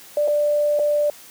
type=tone with dropouts; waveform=sine; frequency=590 Hz; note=D5; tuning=8 cents sharp; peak=-16 dBFS; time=0.17-1.1 s; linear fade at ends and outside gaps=2 ms; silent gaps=0.277-0.281 / 0.791-0.795 s; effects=white hiss -44 dBFS RMS until 1.3 s + high-pass 100 Hz 12 dB/octave